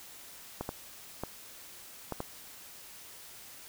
clicks, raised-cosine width 1 ms, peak -20 dBFS, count 5, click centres 0.61 / 0.691 / 1.236 / 2.123 / 2.204 s, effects white hiss -50 dBFS RMS until 3.68 s

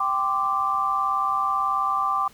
sine chord, G suspended fourth, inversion none, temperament equal with one note detuned, 784 / 1036.3 / 1174.7 Hz, G5 / C6 / D6, 0 / -17 / 0 cents, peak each -28 / -28 / -22 dBFS, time 0-2.28 s, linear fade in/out 5 ms, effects pink hiss -52 dBFS RMS until 2.33 s

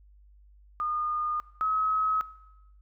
sine tone pair in turn, 1221 / 1279 Hz, D#6 / D#6, -33 / +47 cents, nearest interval minor second, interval 80 cents, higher second, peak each -27 / -24 dBFS, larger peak second, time 0.8-1.4 / 1.61-2.21 s, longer neither, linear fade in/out 0 ms, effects noise-tail reverb RT60 1.0 s tail -19 dB re dry + added 50 Hz sine -53 dBFS peak until 2.81 s

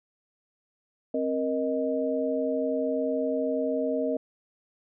sine tone cluster, 265.3 / 470.6 / 623 Hz, C4 / A#4 / D#5, +24 / +16 / +2 cents, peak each -29 dBFS, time 1.14-4.17 s, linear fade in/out 5 ms, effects none

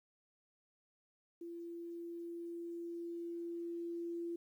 sine tone with level ramp, 340.6 Hz, F4, 43 cents flat, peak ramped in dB -44 to -38 dBFS, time 1.41-4.36 s, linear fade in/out 5 ms, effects 12-bit

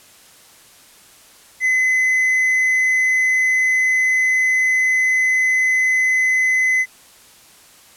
triangle tone, 2031 Hz, B6, 48 cents sharp, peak -12 dBFS, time 1.6-6.86 s, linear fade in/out 50 ms, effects white hiss -47 dBFS RMS until 7.96 s + low-pass 12000 Hz 12 dB/octave

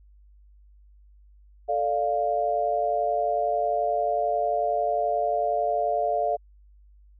sine chord, D minor, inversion second, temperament equal, 440 / 587.3 / 698.5 Hz, A4 / D5 / F5, 0 / 0 / 0 cents, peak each -30 / -27 / -24 dBFS, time 1.68-6.37 s, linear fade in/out 20 ms, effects added 50 Hz sine -51 dBFS peak until 7.19 s

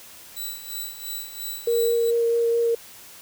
5% pulse tone with tremolo, 3951 Hz, B7, in tune, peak -21 dBFS, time 0.36-2.11 s, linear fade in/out 10 ms, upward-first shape sine, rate 2.9 Hz, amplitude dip 70%
sine tone with vibrato, 466.2 Hz, A#4, in tune, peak -18 dBFS, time 1.67-2.75 s, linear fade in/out 5 ms, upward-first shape sine, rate 4.6 Hz, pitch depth 10 cents each way
effects white hiss -45 dBFS RMS until 3.21 s

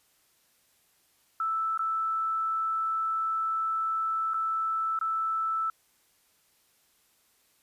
sine tone with dropouts, 1318.5 Hz, E6, in tune, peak -26 dBFS, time 1.4-5.7 s, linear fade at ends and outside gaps 2 ms, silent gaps 1.776-1.792 / 4.336-4.342 / 4.99-5.012 s, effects white hiss -67 dBFS RMS until 7.62 s + resampled to 32000 Hz

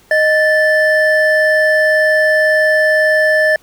triangle tone pair together, 620 / 1758.1 Hz, D#5 / A6, -6 / -2 cents, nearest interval octave + tritone, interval 1804 cents, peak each -10 dBFS, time 0.11-3.56 s, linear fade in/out 2 ms, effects pink hiss -49 dBFS RMS until 3.62 s

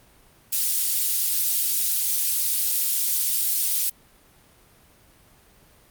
white high-pass noise, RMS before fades -23 dBFS, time 0.52-3.9 s, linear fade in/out 10 ms, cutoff 4600 Hz, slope 12 dB/octave, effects pink hiss -55 dBFS RMS until 5.9 s + Opus 32 kbps

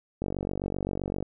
click train, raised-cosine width 2 ms, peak -17 dBFS, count 49, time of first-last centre 0.22-1.226 s, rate 47.7 Hz, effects none

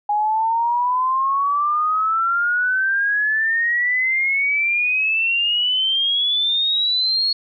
sine exponential sweep, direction up, 825 to 4347 Hz, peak -16 dBFS, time 0.09-7.33 s, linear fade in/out 5 ms, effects none

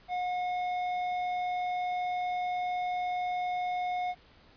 sine tone with tanh clipping, 723 Hz, F#5, 40 cents flat, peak -31 dBFS, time 0.08-4.15 s, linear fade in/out 50 ms, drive 10 dB, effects pink hiss -59 dBFS RMS until 4.56 s + resampled to 11025 Hz

